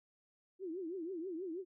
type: tone with vibrato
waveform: sine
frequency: 351 Hz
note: F4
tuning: 9 cents sharp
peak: -39 dBFS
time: 0.59-1.65 s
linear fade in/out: 50 ms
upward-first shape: triangle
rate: 6.2 Hz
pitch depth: 220 cents each way
effects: none